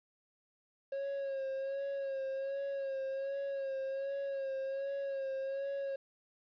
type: tone with vibrato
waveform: triangle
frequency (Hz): 545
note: C#5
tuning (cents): -29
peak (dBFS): -33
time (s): 0.92-5.96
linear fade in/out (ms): 5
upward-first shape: sine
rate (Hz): 1.3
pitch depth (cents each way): 34
effects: resampled to 11025 Hz + 11-bit